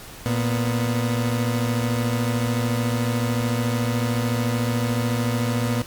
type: tone pair together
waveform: 30% pulse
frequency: 116.54 / 246.8 Hz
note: A#2 / B3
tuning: 0 / -1 cents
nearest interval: octave + minor second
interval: 1299 cents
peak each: -19 / -23 dBFS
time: 0.26-5.82 s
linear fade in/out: 0 ms
effects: pink hiss -40 dBFS RMS until 5.86 s + MP3 96 kbps